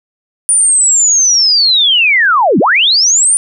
sine linear two-way sweep, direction down then up, 9470 to 158.2 to 9470 Hz, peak -6 dBFS, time 0.49-3.37 s, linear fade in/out 0 ms, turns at 2.59 s, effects none

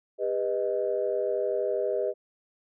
sine chord, G augmented, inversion none, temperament equal with one note detuned, 401.4 / 493.9 / 622.3 Hz, G4 / B4 / D#5, +41 / 0 / 0 cents, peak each -29 dBFS, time 0.18-2.14 s, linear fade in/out 50 ms, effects tanh soft clip ceiling -15 dBFS

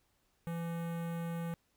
square tone with notch filter, 168.2 Hz, E3, 35 cents sharp, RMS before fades -38 dBFS, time 0.47-1.54 s, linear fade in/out 0 ms, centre 5000 Hz, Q 0.53, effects pink hiss -75 dBFS RMS until 1.76 s

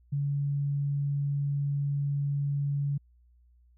sine tone, 142 Hz, C#3, 42 cents sharp, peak -26 dBFS, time 0.12-2.98 s, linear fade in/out 10 ms, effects added 60 Hz sine -58 dBFS peak until 3.77 s

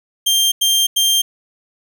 sawtooth tone bursts, 3178 Hz, G7, 23 cents sharp, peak -9 dBFS, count 3, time 0.26-1.22 s, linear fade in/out 10 ms, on 260 ms, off 90 ms, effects none

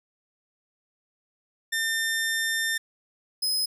sawtooth tone pair in turn, 1800 / 5071 Hz, A6 / D#8, +39 / +32 cents, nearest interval octave + tritone, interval 1793 cents, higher second, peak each -21 dBFS, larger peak neither, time 1.72-2.78 / 3.42-3.66 s, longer first, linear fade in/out 10 ms, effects none

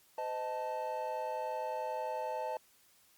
triangle chord, A diminished, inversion first, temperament equal with one note detuned, 511.3 / 622.3 / 880 Hz, C5 / Eb5 / A5, -40 / 0 / 0 cents, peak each -39 / -38 / -36 dBFS, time 0.18-2.57 s, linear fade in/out 2 ms, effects white hiss -66 dBFS RMS until 3.17 s + Opus 48 kbps

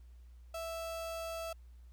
35% pulse tone, 659.3 Hz, E5, in tune, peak -37 dBFS, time 0.54-1.53 s, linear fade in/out 5 ms, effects added 60 Hz sine -52 dBFS peak until 1.92 s + pink hiss -75 dBFS RMS until 1.92 s

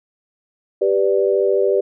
sine chord, G major, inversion none, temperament equal, 392 / 493.9 / 587.3 Hz, G4 / B4 / D5, 0 / 0 / 0 cents, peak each -16 / -19 / -20 dBFS, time 0.81-1.81 s, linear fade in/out 10 ms, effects none

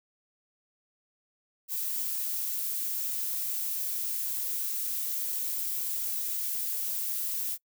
violet noise, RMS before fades -32 dBFS, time 1.68-7.58 s, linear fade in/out 50 ms, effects noise-tail reverb RT60 0.1 s tail -25 dB re dry

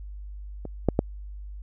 clicks, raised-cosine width 2 ms, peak -21 / -6 / -6 dBFS, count 3, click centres 0.653 / 0.887 / 0.991 s, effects added 50 Hz sine -36 dBFS peak until 1.62 s

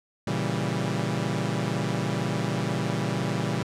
sawtooth chord, A# diminished seventh, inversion none, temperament equal, 116.54 / 138.59 / 164.81 / 196 Hz, A#2 / C#3 / E3 / G3, 0 / 0 / 0 / 0 cents, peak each -27 dBFS, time 0.27-3.63 s, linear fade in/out 5 ms, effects low-pass 8000 Hz 12 dB/octave

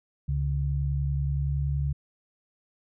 sine tone pair together, 70.29 / 140.9 Hz, C#2 / C#3, +25 / +29 cents, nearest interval octave, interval 1204 cents, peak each -27 / -27 dBFS, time 0.28-1.93 s, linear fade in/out 10 ms, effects none

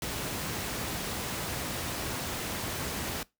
pink noise, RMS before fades -34 dBFS, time 0.02-3.23 s, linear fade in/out 2 ms, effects noise-tail reverb RT60 0.2 s tail -21 dB re dry + high-pass 60 Hz 12 dB/octave

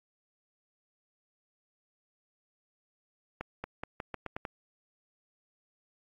accelerating click train, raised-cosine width 0.5 ms, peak -21 dBFS, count 8, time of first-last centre 3.41-4.452 s, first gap 230 ms, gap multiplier 0.85, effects AAC 64 kbps

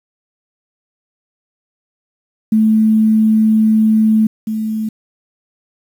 sine tone pair in turn, 218.3 / 218.3 Hz, A3 / A3, -13 / -13 cents, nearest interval unison, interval 0 cents, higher neither, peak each -8 / -16 dBFS, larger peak first, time 2.52-4.27 / 4.47-4.89 s, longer first, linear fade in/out 5 ms, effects 7-bit

